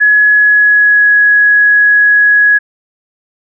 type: tone with pitch glide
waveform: sine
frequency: 1690 to 1673.5 Hz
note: G#6 to G#6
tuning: +30 to +13 cents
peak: -4 dBFS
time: 0-2.59 s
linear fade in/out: 20 ms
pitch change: -17 cents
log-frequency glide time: 0.31-1.1 s
effects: none